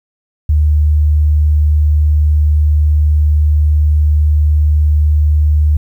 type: tone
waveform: sine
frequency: 75.3 Hz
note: D2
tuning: 44 cents sharp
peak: -7 dBFS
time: 0.49-5.77 s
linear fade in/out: 5 ms
effects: 8-bit